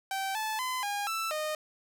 sawtooth tone with pitch steps, 775 / 870 / 1019 / 814 / 1325 / 615 Hz, G5 / A5 / C6 / G#5 / E6 / D#5, -20 / -20 / -46 / -35 / +9 / -20 cents, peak -27 dBFS, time 0.11-1.55 s, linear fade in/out 2 ms, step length 240 ms, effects none

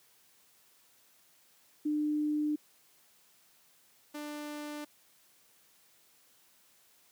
sine / sawtooth tone pair in turn, 300 / 296.6 Hz, D4 / D4, +37 / +17 cents, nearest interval unison, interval 20 cents, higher first, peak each -28 / -35 dBFS, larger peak first, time 1.85-2.56 / 4.14-4.85 s, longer neither, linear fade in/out 10 ms, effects white hiss -65 dBFS RMS until 7.11 s + high-pass 100 Hz 12 dB/octave

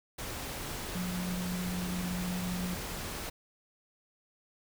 sine tone in noise, 180 Hz, F#3, 47 cents flat, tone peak -33 dBFS, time 0.95-2.75 s, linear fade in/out 10 ms, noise pink, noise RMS -39 dBFS, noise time 0.18-3.3 s, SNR +3 dB, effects none

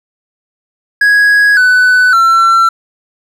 triangle tone with pitch steps, 1661.2 / 1497.2 / 1349.3 Hz, G#6 / F#6 / E6, 0 / +20 / +40 cents, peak -3 dBFS, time 1.01-2.69 s, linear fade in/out 5 ms, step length 560 ms, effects none

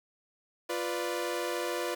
sawtooth chord, B diminished, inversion second, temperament equal, 349.2 / 493.9 / 587.3 Hz, F4 / B4 / D5, 0 / 0 / 0 cents, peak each -31 / -31 / -33 dBFS, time 0.69-1.95 s, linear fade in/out 10 ms, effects 9-bit

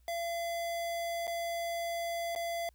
square tone with dropouts, 680 Hz, F5, 46 cents flat, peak -34 dBFS, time 0.08-2.69 s, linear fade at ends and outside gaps 1 ms, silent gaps 1.27-1.277 / 2.351-2.36 s, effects added 60 Hz sine -61 dBFS peak until 2.74 s + white hiss -75 dBFS RMS until 2.74 s

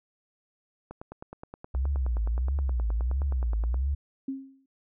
click train, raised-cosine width 1 ms, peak -26 dBFS, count 28, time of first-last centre 0.91-3.743 s, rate 9.53 Hz
sine tone with vibrato, 61.74 Hz, B1, in tune, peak -24 dBFS, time 1.74-3.95 s, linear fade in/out 10 ms, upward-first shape triangle, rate 1.5 Hz, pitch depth 250 cents each way
sine tone with exponential decay, 268.9 Hz, C4, 47 cents sharp, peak -27 dBFS, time 4.28-4.66 s, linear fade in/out 5 ms, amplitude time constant 82 ms
effects none

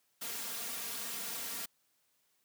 white noise with comb filter, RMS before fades -40 dBFS, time 0.21-1.66 s, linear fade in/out 10 ms, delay 4.3 ms, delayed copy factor +0.75, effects white hiss -75 dBFS RMS until 2.44 s + high-pass 100 Hz 12 dB/octave

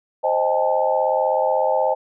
sine chord, A half-diminished seventh, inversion first, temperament equal with one note detuned, 523.3 / 622.3 / 803.7 / 880 Hz, C5 / Eb5 / G5 / A5, 0 / 0 / +43 / 0 cents, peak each -21 / -21 / -23 / -23 dBFS, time 0.23-1.95 s, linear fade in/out 20 ms, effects none

